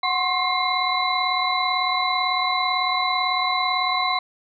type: tone cluster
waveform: sine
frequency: 736 / 1050 / 1088 / 2120 / 3973 Hz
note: F#5 / C6 / C#6 / C7 / B7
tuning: -9 / +6 / -33 / +22 / +10 cents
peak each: -26 dBFS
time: 0.03-4.19 s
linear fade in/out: 5 ms
effects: none